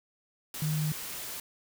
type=tone in noise; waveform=sine; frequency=153.4 Hz; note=D#3; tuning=24 cents flat; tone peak=-27 dBFS; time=0.62-0.92 s; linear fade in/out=2 ms; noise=white; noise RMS=-39 dBFS; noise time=0.54-1.4 s; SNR=+9 dB; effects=none